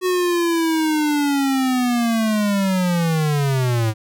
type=linear sweep; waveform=square; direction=down; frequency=370 to 107 Hz; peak=-17 dBFS; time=0.01-3.94 s; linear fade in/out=50 ms; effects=none